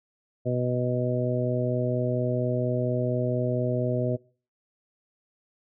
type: harmonic tone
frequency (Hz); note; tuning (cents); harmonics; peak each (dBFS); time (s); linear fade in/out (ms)
124.3; B2; +12; 1 / 2 / 3 / 4 / 5; -27 / -31 / -31 / -31 / -30; 0.45-4.17; 20
effects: noise-tail reverb RT60 0.4 s tail -23 dB re dry